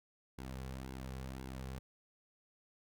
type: tone with flanger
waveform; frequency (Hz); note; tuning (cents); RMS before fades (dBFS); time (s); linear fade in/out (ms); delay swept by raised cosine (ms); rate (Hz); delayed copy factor
sawtooth; 65.41; C2; 0; -45; 0.38-1.79; 5; 1.6 to 3.3; 1.9; -0.6
effects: none